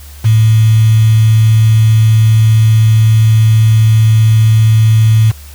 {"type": "tone with quantisation", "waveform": "sine", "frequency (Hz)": 110.6, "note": "A2", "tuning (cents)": 9, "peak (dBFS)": -4, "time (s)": [0.24, 5.32], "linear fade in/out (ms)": 20, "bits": 4, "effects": ["added 72 Hz sine -30 dBFS peak until 5.54 s", "white hiss -38 dBFS RMS until 5.54 s"]}